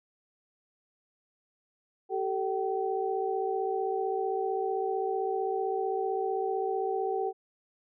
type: tone cluster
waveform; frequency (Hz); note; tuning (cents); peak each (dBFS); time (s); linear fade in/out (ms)
sine; 385 / 440.6 / 767; G4 / A4 / G5; -31 / +2 / -38; -31 / -33 / -32; 2.09-7.33; 50
effects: none